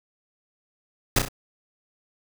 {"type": "noise with echo", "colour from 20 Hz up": "pink", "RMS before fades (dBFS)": -18, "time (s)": [1.16, 1.19], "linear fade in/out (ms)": 5, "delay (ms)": 32, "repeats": 3, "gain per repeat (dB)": -6, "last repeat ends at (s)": 1.286, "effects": []}